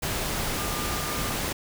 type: tone in noise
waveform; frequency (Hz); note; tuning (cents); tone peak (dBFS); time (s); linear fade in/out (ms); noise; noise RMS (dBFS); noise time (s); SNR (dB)
sine; 1202; D6; +40; -36; 0.58-1.34; 10; pink; -29; 0.02-1.53; -10
effects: none